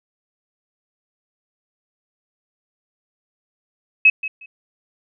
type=tone with echo; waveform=sine; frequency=2569 Hz; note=E7; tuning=45 cents flat; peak=-7 dBFS; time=4.05-4.1 s; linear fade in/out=5 ms; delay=180 ms; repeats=2; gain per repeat=-15 dB; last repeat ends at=4.46 s; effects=none